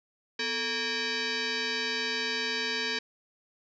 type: tone with frequency modulation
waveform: sine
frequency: 1136 Hz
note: C#6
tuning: 42 cents sharp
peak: -28 dBFS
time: 0.39-2.99 s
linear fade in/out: 5 ms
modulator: 693 Hz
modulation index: 5.8
effects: none